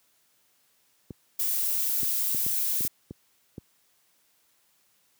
clicks, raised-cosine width 3 ms, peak -24 dBFS, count 8, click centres 1.107 / 2.032 / 2.347 / 2.464 / 2.808 / 2.85 / 3.109 / 3.581 s
violet noise, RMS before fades -27 dBFS, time 1.39-2.88 s, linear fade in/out 5 ms
effects white hiss -67 dBFS RMS until 5.19 s + high-pass 80 Hz 12 dB/octave

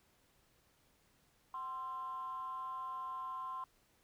sine tone with frequency modulation, 1046.5 Hz, C6, in tune, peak -39 dBFS, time 1.54-3.64 s, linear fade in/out 2 ms, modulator 294 Hz, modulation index 0.4, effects tanh soft clip ceiling -35 dBFS + pink hiss -72 dBFS RMS until 4.03 s

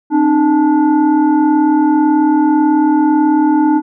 sine tone with frequency modulation, 305.1 Hz, D#4, 34 cents flat, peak -8 dBFS, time 0.1-3.82 s, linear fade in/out 50 ms, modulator 572 Hz, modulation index 0.81, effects none

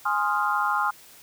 sine chord, F minor seventh, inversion first, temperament equal, 830.6 / 1046.5 / 1244.5 / 1396.9 Hz, Ab5 / C6 / Eb6 / F6, 0 / 0 / 0 / 0 cents, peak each -27 dBFS, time 0.05-0.91 s, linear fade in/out 10 ms, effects white hiss -50 dBFS RMS until 1.22 s

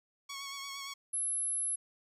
10% pulse tone with vibrato, 1108.7 Hz, C#6, in tune, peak -32 dBFS, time 0.29-0.94 s, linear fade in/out 10 ms, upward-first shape sine, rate 8.7 Hz, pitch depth 26 cents each way
sine tone, 11000 Hz, F9, 27 cents flat, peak -31 dBFS, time 1.13-1.76 s, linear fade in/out 10 ms
effects resampled to 32000 Hz

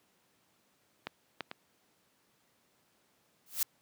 clicks, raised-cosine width 0.3 ms, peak -20 / -19 / -24 dBFS, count 3, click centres 1.07 / 1.407 / 1.514 s
blue noise with exponential growth, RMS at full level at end -26 dBFS, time 3.46-3.63 s, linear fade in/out 2 ms, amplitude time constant 36 ms
effects pink hiss -71 dBFS RMS until 3.81 s + high-pass 150 Hz 12 dB/octave

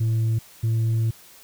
sine tone pair in turn, 112.3 / 112.87 Hz, A2 / A2, +36 / +45 cents, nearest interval unison, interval 9 cents, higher second, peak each -16 dBFS, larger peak neither, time 0-0.39 / 0.63-1.11 s, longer second, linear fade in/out 10 ms, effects tanh soft clip ceiling -18 dBFS + white hiss -49 dBFS RMS until 1.43 s

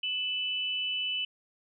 sine tone pair together, 2625 / 2989 Hz, E7 / F#7, -8 / +17 cents, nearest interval major second, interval 225 cents, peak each -35 / -30 dBFS, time 0.03-1.25 s, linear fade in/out 5 ms, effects none

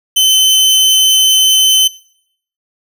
sawtooth tone, 3059 Hz, G7, 43 cents flat, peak -4 dBFS, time 0.16-1.88 s, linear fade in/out 10 ms, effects noise-tail reverb RT60 0.7 s tail -21 dB re dry

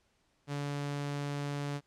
sawtooth tone, 143.5 Hz, D3, 40 cents flat, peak -30 dBFS, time 0.47-1.81 s, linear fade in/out 50 ms, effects pink hiss -73 dBFS RMS until 1.86 s + low-pass 8000 Hz 12 dB/octave

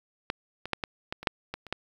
clicks, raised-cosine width 0.3 ms, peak -12 / -20 / -10 / -14 / -16 / -25 / -6 / -18 / -28 / -13 dBFS, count 10, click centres 0.301 / 0.656 / 0.733 / 0.838 / 1.125 / 1.23 / 1.272 / 1.54 / 1.667 / 1.726 s, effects 8-bit

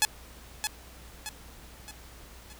5% pulse tone with echo, 853 Hz, G#5, 46 cents sharp, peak -8 dBFS, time 0.02-0.05 s, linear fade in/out 0 ms, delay 620 ms, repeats 4, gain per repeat -7 dB, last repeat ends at 2.53 s, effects added 60 Hz sine -51 dBFS peak until 2.59 s + pink hiss -51 dBFS RMS until 2.59 s

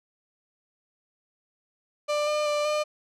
35% pulse tone with pitch steps, 593 / 601 / 592 / 603 Hz, D5 / D5 / D5 / D5, +17 / +40 / +14 / +46 cents, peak -22 dBFS, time 2.08-2.84 s, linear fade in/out 20 ms, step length 190 ms, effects low-pass 7000 Hz 12 dB/octave

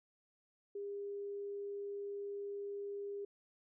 sine tone, 403.5 Hz, G#4, 50 cents flat, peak -40 dBFS, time 0.75-3.25 s, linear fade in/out 5 ms, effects none

